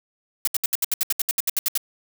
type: noise bursts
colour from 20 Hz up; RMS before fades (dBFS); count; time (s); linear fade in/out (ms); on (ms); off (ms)
blue; -21; 15; 0.45-1.776; 2; 24; 69
effects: none